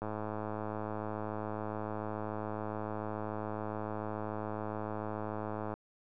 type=click train; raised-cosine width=1 ms; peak=-24 dBFS; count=613; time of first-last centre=0.02-5.74 s; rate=107 Hz; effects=none